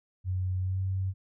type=tone with pitch glide; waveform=sine; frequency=92.5 to 94.94 Hz; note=F#2 to F#2; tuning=0 to +45 cents; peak=-27 dBFS; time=0.24-1.14 s; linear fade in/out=50 ms; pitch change=+45 cents; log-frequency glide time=0.61-0.8 s; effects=none